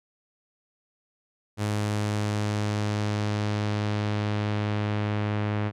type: tone with low-pass filter sweep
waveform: sawtooth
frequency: 104.7 Hz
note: G#2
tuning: 15 cents sharp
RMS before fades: -27 dBFS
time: 1.57-5.72 s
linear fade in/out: 50 ms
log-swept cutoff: 10000 to 2400 Hz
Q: 0.99
effects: none